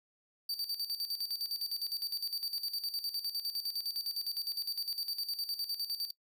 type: tone with tremolo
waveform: 45% pulse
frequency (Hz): 4622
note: D8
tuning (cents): -28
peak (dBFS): -32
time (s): 0.49-6.11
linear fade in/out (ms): 5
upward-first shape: square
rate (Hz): 9.8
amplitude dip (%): 70
effects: noise-tail reverb RT60 0.1 s tail -20 dB re dry